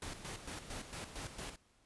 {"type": "noise with tremolo", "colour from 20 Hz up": "pink", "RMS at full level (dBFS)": -44, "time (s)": [0.02, 1.56], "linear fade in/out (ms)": 2, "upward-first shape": "square", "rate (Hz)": 4.4, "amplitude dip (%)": 60, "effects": ["pink hiss -71 dBFS RMS until 1.85 s", "resampled to 24000 Hz"]}